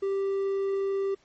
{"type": "tone", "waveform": "triangle", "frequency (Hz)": 392, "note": "G4", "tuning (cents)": 0, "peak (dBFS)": -23, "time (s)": [0.02, 1.15], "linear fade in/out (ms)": 10, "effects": ["pink hiss -64 dBFS RMS until 1.24 s", "MP3 32 kbps"]}